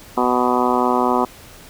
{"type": "harmonic tone", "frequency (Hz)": 124.4, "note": "B2", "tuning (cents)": 13, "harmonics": [2, 3, 4, 5, 6, 7, 8, 9, 10], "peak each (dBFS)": [-21, -22, -25, -27, -22, -25, -21, -26, -26], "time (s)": [0.17, 1.25], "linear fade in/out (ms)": 5, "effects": ["pink hiss -42 dBFS RMS until 1.69 s"]}